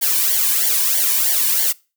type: noise with flanger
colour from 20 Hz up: blue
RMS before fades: -17 dBFS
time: 0.01-1.73 s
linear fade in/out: 20 ms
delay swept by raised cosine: 0.77 to 1.54 ms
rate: 3.1 Hz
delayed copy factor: -0.75
effects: noise-tail reverb RT60 0.3 s tail -23 dB re dry